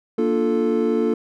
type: chord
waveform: triangle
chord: Bb major seventh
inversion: none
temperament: equal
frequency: 233.1 / 293.7 / 349.2 / 440 Hz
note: Bb3 / D4 / F4 / A4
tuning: 0 / 0 / 0 / 0 cents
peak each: -20 / -24 / -22 / -19 dBFS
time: 0.18-1.14 s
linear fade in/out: 5 ms
effects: none